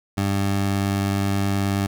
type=tone; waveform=20% pulse; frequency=98.9 Hz; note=G2; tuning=16 cents sharp; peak=-15 dBFS; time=0.17-1.87 s; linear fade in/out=10 ms; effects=none